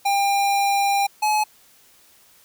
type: tone pair in turn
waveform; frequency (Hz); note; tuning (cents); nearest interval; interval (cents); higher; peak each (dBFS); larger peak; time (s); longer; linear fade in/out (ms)
square; 799 / 850.8; G5 / G#5; +33 / +42; minor second; 109; second; -18; neither; 0.05-1.07 / 1.22-1.44; first; 10
effects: white hiss -54 dBFS RMS until 2.44 s